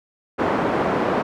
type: band-pass noise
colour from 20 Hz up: pink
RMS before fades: -21 dBFS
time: 0.38-1.23 s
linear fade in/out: 20 ms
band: 250 to 1100 Hz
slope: 12 dB/octave
effects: none